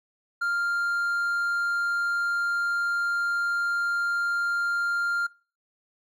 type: tone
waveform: triangle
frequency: 1396.9 Hz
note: F6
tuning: in tune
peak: -22 dBFS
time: 0.41-5.27 s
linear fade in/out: 10 ms
effects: noise-tail reverb RT60 0.4 s tail -23 dB re dry